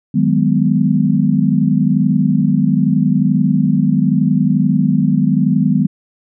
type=chord; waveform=sine; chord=G# minor seventh; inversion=second; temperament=just; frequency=155.74 / 186.89 / 207.7 / 249.2 Hz; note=D#3 / F#3 / G#3 / B3; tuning=+2 / +18 / 0 / +16 cents; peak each=-16 dBFS; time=0.14-5.87 s; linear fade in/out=10 ms; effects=none